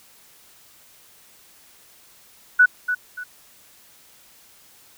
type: tone with echo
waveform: sine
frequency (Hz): 1480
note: F#6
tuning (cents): 0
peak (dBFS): -9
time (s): 2.59-2.66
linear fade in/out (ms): 10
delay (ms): 290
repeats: 2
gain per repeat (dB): -10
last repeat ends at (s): 3.24
effects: white hiss -52 dBFS RMS until 4.97 s